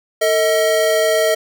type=tone pair together; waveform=square; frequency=448.6 / 634.4 Hz; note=A4 / D#5; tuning=+34 / +33 cents; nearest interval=tritone; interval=599 cents; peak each=-19 / -15 dBFS; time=0.21-1.35 s; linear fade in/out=10 ms; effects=none